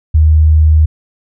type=tone; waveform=sine; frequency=77.78 Hz; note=D#2; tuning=in tune; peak=-4 dBFS; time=0.14-0.86 s; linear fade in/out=10 ms; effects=none